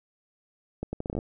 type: accelerating click train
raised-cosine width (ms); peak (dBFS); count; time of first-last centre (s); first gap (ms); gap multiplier
2; -18; 10; 0.83-1.189; 100; 0.74
effects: none